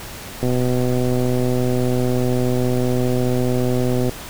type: click train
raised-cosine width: 2 ms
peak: -8 dBFS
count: 459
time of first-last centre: 0.43-4.094 s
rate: 125 Hz
effects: pink hiss -34 dBFS RMS until 4.29 s